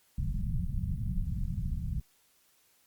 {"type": "low-pass noise", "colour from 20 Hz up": "pink", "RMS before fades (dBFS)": -32, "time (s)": [0.18, 2], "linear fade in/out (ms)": 5, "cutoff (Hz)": 190, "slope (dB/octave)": 48, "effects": ["white hiss -67 dBFS RMS until 2.86 s", "Opus 48 kbps"]}